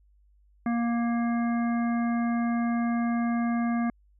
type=harmonic tone; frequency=235 Hz; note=A#3; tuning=14 cents sharp; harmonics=1 / 3 / 5 / 7 / 9; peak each=-24 / -34 / -38 / -41 / -43 dBFS; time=0.66-3.9 s; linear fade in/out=2 ms; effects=added 50 Hz sine -58 dBFS peak until 4.19 s